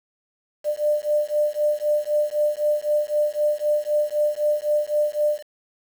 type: beating tone pair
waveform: sine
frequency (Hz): 595 / 598.9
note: D5 / D5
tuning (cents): +22 / +34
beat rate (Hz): 3.9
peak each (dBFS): -22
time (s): 0.64-5.43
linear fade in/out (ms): 50
effects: 7-bit